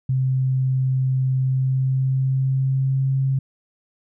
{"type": "tone with pitch glide", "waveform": "sine", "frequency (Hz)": [130.81, 134.18], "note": ["C3", "C3"], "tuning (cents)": [0, 44], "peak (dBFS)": -17, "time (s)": [0.09, 3.39], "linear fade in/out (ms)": 5, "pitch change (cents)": 44, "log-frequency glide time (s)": [1.37, 3.13], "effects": []}